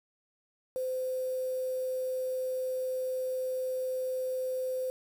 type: tone with quantisation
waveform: sine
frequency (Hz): 514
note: C5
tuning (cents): -31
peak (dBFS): -30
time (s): 0.76-4.9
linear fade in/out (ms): 0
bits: 8
effects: none